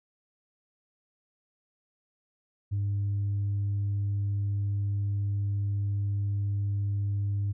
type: tone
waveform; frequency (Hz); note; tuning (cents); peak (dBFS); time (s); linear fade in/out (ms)
sine; 100.8; G2; +49; -24; 2.71-7.53; 20
effects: tanh soft clip ceiling -24 dBFS